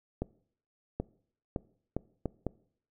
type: accelerating click train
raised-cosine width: 2 ms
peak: -18 dBFS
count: 6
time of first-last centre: 0.22-2.467 s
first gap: 780 ms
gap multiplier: 0.72
effects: noise-tail reverb RT60 0.6 s tail -22 dB re dry